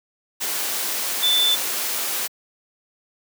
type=tone in noise; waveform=sine; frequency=3520 Hz; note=A7; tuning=in tune; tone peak=-16 dBFS; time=1.22-1.56 s; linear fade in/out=20 ms; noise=white; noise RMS=-25 dBFS; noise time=0.4-2.28 s; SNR=+6 dB; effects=high-pass 300 Hz 12 dB/octave